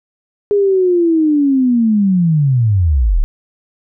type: linear sweep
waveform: sine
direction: down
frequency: 413.4 to 30.48 Hz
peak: -9 dBFS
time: 0.51-3.24 s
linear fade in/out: 0 ms
effects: none